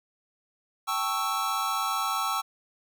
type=chord; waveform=square; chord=A dominant seventh; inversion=third; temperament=equal; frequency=784 / 880 / 1108.7 / 1318.5 Hz; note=G5 / A5 / C#6 / E6; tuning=0 / 0 / 0 / 0 cents; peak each=-35 / -36 / -32 / -30 dBFS; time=0.87-2.42 s; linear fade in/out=20 ms; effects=none